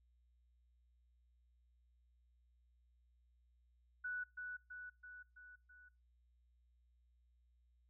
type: tone with echo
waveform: sine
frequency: 1480 Hz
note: F#6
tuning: in tune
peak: -40 dBFS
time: 4.04-4.24 s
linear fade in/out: 10 ms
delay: 330 ms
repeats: 5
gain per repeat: -4 dB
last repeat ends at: 5.89 s
effects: noise-tail reverb RT60 0.3 s tail -25 dB re dry + added 60 Hz sine -70 dBFS peak until 7.89 s